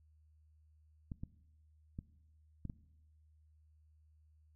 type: clicks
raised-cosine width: 5 ms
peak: -30 dBFS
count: 5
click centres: 1.118 / 1.235 / 1.989 / 2.653 / 2.698 s
effects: noise-tail reverb RT60 1.0 s tail -20 dB re dry + added 77 Hz sine -64 dBFS peak until 4.55 s